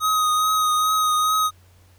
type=tone with vibrato; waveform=square; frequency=1254 Hz; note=D#6; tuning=13 cents sharp; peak=-18 dBFS; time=0-1.51 s; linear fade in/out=50 ms; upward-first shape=triangle; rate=2.4 Hz; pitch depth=24 cents each way; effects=added 90 Hz sine -51 dBFS peak until 1.98 s + pink hiss -58 dBFS RMS until 1.98 s